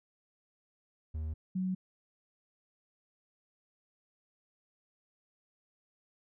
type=tone pair in turn; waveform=triangle / sine; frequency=78.2 / 185.99 Hz; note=D#2 / F#3; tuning=+9 / +9 cents; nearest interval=octave + minor third; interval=1500 cents; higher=second; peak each=-32 / -30 dBFS; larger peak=second; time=1.14-1.34 / 1.55-1.75 s; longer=neither; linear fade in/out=10 ms; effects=none